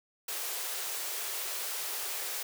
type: high-pass noise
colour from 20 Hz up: white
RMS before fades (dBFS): -36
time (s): 0.28-2.43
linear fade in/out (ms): 5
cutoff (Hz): 350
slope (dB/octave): 96
effects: none